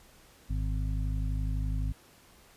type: harmonic tone with a mistuned harmonic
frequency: 51.91 Hz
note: G#1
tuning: in tune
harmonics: 1 / 2 / 3 / 5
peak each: -29 / -35 / -39 / -43 dBFS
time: 0.49-1.93 s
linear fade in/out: 20 ms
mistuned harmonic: 5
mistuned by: -27 cents
effects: pink hiss -58 dBFS RMS until 2.56 s + resampled to 32000 Hz